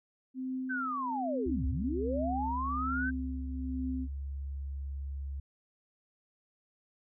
sine tone with tremolo, 259 Hz, C4, 17 cents flat, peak -32 dBFS, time 0.34-4.08 s, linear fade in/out 50 ms, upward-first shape triangle, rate 1.2 Hz, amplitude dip 65%
sine linear two-way sweep, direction down then up, 1568 to 51.91 to 1568 Hz, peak -32 dBFS, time 0.69-3.11 s, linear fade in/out 20 ms, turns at 1.67 s
sine tone with pitch glide, 70.1 to 69.17 Hz, C#2 to C#2, +20 to -3 cents, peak -35 dBFS, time 1.46-5.4 s, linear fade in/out 5 ms, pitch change -23 cents, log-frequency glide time 1.71-4.42 s
effects none

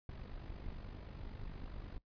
brown noise with amplitude modulation, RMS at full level -44 dBFS, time 0.09-1.98 s, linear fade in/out 2 ms, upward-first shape sine, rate 49.2 Hz, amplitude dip 60%, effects noise-tail reverb RT60 0.1 s tail -19 dB re dry + resampled to 11025 Hz

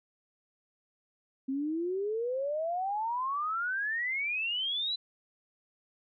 sine exponential sweep, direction up, 261.4 to 4034 Hz, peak -29 dBFS, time 1.48-4.96 s, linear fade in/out 10 ms, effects MP3 64 kbps

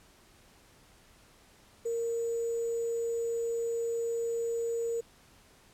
sine tone with sample-and-hold, 463.4 Hz, A#4, 10 cents flat, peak -29 dBFS, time 1.85-5.01 s, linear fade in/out 10 ms, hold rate 7350 Hz, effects pink hiss -60 dBFS RMS until 5.73 s + low-pass 12000 Hz 12 dB/octave

